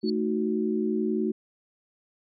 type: tone with exponential growth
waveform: sine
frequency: 4435 Hz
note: C#8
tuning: in tune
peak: -29 dBFS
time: 0.01-0.1 s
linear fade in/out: 5 ms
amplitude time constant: 18 ms
type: chord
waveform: sine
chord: D# diminished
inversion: second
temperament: equal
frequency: 220 / 311.1 / 370 Hz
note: A3 / D#4 / F#4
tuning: 0 / 0 / 0 cents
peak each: -27 / -30 / -28 dBFS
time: 0.03-1.32 s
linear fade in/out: 10 ms
effects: none